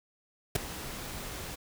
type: noise with ADSR envelope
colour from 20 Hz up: pink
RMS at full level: -24 dBFS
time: 0.55-1.56 s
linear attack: 8 ms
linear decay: 9 ms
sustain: -16 dB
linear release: 18 ms
effects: none